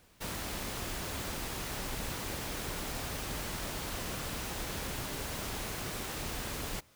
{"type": "noise", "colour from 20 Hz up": "pink", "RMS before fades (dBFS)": -38, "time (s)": [0.2, 6.81], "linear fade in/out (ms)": 20, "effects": ["pink hiss -63 dBFS RMS until 6.95 s"]}